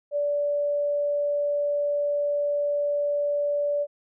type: tone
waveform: sine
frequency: 580 Hz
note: D5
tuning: 22 cents flat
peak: -22 dBFS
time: 0.11-3.87 s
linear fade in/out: 50 ms
effects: none